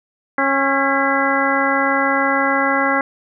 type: harmonic tone with a mistuned harmonic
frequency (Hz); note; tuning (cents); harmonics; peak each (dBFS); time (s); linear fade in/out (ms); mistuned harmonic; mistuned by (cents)
273.6; C#4; -23; 1 / 2 / 3 / 4 / 5 / 6 / 7; -22 / -22 / -22 / -22 / -22 / -22 / -22; 0.38-3.01; 2; 7; +73
effects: none